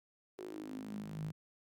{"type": "tone with high-pass filter sweep", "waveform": "sawtooth", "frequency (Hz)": 52.5, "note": "G#1", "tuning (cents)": 19, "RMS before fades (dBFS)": -44, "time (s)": [0.38, 1.32], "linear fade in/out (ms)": 10, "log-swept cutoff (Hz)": [390, 140], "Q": 8.8, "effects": []}